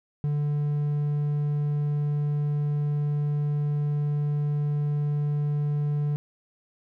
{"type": "tone", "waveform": "triangle", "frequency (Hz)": 146.83, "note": "D3", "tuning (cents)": 0, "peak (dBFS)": -21, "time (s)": [0.24, 6.16], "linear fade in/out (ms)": 0, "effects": []}